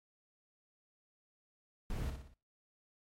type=noise with echo; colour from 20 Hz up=brown; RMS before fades=-37 dBFS; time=1.9-2.1 s; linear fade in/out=2 ms; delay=60 ms; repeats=4; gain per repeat=-6 dB; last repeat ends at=2.34 s; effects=noise-tail reverb RT60 0.4 s tail -25 dB re dry + MP3 64 kbps